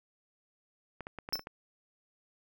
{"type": "clicks", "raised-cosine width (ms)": 0.5, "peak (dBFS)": -26, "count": 8, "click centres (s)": [1.007, 1.069, 1.187, 1.289, 1.325, 1.356, 1.394, 1.471]}
{"type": "tone with exponential decay", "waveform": "square", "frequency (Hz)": 5310, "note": "E8", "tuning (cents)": 12, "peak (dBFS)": -26, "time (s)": [1.33, 1.44], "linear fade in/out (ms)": 2, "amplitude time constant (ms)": 22}
{"effects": []}